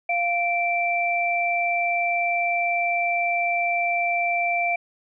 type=tone pair together; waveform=sine; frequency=696.3 / 2342 Hz; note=F5 / D7; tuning=-5 / -5 cents; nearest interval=octave + major sixth; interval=2100 cents; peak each=-23 dBFS; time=0.09-4.76 s; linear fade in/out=5 ms; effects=none